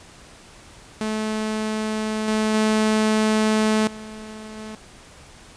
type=tone with level steps; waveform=sawtooth; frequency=216.6 Hz; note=A3; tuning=27 cents flat; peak=-19 / -15 / -13 / -31 / -29 dBFS; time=1.01-4.75 s; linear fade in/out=0 ms; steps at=2.28 / 2.54 / 3.87 / 4.57 s; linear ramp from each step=2 ms; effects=pink hiss -46 dBFS RMS until 5.56 s + resampled to 22050 Hz